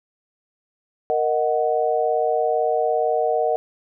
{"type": "chord", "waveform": "sine", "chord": "D# minor", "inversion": "second", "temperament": "equal", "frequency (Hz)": [466.2, 622.3, 740], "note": ["A#4", "D#5", "F#5"], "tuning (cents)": [0, 0, 0], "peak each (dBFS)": -22, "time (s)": [1.1, 3.56], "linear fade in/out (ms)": 0, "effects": []}